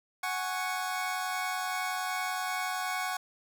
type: chord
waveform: 25% pulse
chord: F# suspended second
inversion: none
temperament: equal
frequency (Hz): 740 / 830.6 / 1108.7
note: F#5 / G#5 / C#6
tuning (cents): 0 / 0 / 0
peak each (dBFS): -30 / -35 / -32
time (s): 0.23-3.17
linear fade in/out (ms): 5
effects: none